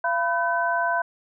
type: tone cluster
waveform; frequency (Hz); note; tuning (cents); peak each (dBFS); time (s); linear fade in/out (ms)
sine; 683 / 994 / 1526; F5 / B5 / G6; -39 / +11 / -47; -25; 0.04-1.02; 5
effects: none